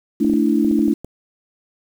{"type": "chord", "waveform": "sine", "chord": "A suspended fourth", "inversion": "none", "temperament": "equal with one note detuned", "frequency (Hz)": [220, 290.1, 329.6], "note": ["A3", "D4", "E4"], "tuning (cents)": [0, -21, 0], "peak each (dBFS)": [-18, -17, -19], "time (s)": [0.2, 0.94], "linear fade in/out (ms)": 10}
{"type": "clicks", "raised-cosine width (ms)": 2, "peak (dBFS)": -19, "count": 8, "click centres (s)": [0.248, 0.298, 0.336, 0.647, 0.713, 0.792, 0.881, 1.046]}
{"effects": ["7-bit"]}